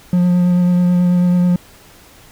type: tone with vibrato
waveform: triangle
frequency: 177.9 Hz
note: F3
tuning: 32 cents sharp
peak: -8 dBFS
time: 0.13-1.56 s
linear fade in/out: 2 ms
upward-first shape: triangle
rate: 9.2 Hz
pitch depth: 16 cents each way
effects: pink hiss -44 dBFS RMS until 2.31 s